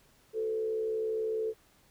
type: tone with frequency modulation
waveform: sine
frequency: 440.2 Hz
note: A4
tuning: 1 cent sharp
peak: -29 dBFS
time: 0.33-1.54 s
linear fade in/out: 50 ms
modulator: 66.7 Hz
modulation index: 0.48
effects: pink hiss -64 dBFS RMS until 1.9 s